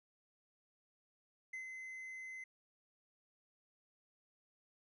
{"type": "tone with ADSR envelope", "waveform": "triangle", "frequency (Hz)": 2052, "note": "C7", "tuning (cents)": -34, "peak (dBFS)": -40, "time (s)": [1.53, 2.44], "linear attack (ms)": 7, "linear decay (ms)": 110, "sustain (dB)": -4, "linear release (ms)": 4, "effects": ["resampled to 24000 Hz"]}